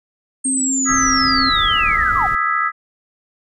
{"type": "linear sweep", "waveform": "sine", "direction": "down", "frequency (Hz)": [8610, 698.5], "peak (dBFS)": -17, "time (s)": [0.44, 2.27], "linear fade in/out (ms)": 10}
{"type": "tone", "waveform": "sine", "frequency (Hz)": 264.8, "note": "C4", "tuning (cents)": 21, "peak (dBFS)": -20, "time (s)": [0.45, 1.5], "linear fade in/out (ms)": 10}
{"type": "chord", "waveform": "sine", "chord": "E major seventh", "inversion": "third", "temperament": "equal", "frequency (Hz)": [1244.5, 1318.5, 1661.2, 1975.5], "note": ["D#6", "E6", "G#6", "B6"], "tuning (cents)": [0, 0, 0, 0], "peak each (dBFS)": [-20, -19, -24, -22], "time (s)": [0.85, 2.72], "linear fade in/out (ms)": 50}
{"type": "noise", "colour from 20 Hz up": "brown", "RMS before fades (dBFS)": -29, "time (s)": [0.89, 2.35], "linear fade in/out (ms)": 2}
{"effects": []}